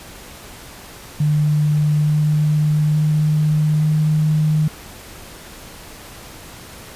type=tone with pitch steps; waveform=sine; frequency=150.1 / 151.41 / 152.72 / 154.05 Hz; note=D3 / D#3 / D#3 / D#3; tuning=+38 / -47 / -32 / -17 cents; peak=-13 dBFS; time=1.2-4.68 s; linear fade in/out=5 ms; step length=870 ms; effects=pink hiss -38 dBFS RMS until 6.95 s + resampled to 32000 Hz